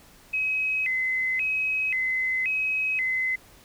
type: tone with vibrato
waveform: sine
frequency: 2280 Hz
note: C#7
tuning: 48 cents sharp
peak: -23 dBFS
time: 0.33-3.36 s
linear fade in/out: 10 ms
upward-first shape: square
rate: 0.94 Hz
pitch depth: 190 cents each way
effects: pink hiss -53 dBFS RMS until 3.64 s